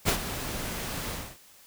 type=noise with ADSR envelope; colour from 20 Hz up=pink; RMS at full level=-22 dBFS; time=0.05-1.38 s; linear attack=35 ms; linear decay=87 ms; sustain=-12 dB; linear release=280 ms; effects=white hiss -55 dBFS RMS until 1.66 s